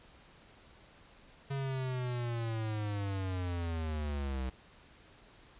square linear sweep, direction down, 138.7 to 63.1 Hz, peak -34 dBFS, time 1.5-4.5 s, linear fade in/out 10 ms, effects pink hiss -59 dBFS RMS until 5.59 s + resampled to 8000 Hz

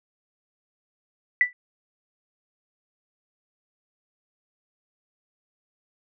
sine tone with exponential decay, 1975.5 Hz, B6, in tune, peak -11 dBFS, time 1.41-1.53 s, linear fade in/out 1 ms, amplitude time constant 24 ms, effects none

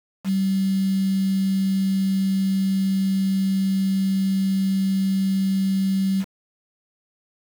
sine tone with quantisation, 192.4 Hz, G3, 32 cents flat, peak -18 dBFS, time 0.24-6.25 s, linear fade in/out 50 ms, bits 6, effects none

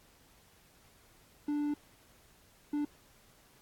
triangle tone bursts at uneven times, 293.7 Hz, D4, in tune, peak -28 dBFS, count 2, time 1.48-1.74 / 2.73-2.85 s, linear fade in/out 5 ms, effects pink hiss -63 dBFS RMS until 3.61 s + AAC 64 kbps

